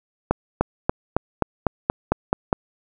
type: accelerating click train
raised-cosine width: 1 ms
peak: -3 dBFS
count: 10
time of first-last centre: 0.31-2.529 s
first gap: 300 ms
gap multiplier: 0.95
effects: none